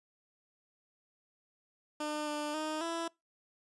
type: tone with pitch steps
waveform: 15% pulse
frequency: 301.1 / 297.8 / 309.9 / 333.1 Hz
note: D4 / D4 / D#4 / E4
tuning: +43 / +24 / -7 / +18 cents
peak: -28 dBFS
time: 2-3.08 s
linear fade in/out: 5 ms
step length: 270 ms
effects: noise-tail reverb RT60 0.2 s tail -24 dB re dry + resampled to 24000 Hz